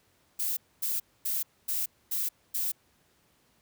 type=noise bursts; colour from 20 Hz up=violet; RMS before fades=-30 dBFS; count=6; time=0.39-2.72 s; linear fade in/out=10 ms; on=180 ms; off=250 ms; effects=pink hiss -67 dBFS RMS until 3.61 s + high-pass 60 Hz 12 dB/octave